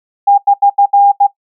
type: tone bursts at uneven times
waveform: sine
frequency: 805 Hz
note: G5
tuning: 46 cents sharp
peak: -4 dBFS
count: 6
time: 0.27-0.38 / 0.47-0.54 / 0.62-0.7 / 0.78-0.86 / 0.93-1.12 / 1.2-1.27 s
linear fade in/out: 10 ms
effects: noise-tail reverb RT60 0.1 s tail -17 dB re dry